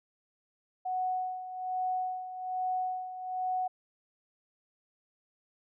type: tone with tremolo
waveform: sine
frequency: 740 Hz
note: F#5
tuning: in tune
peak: -28 dBFS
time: 0.85-3.68 s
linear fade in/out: 10 ms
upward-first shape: sine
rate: 1.2 Hz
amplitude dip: 70%
effects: none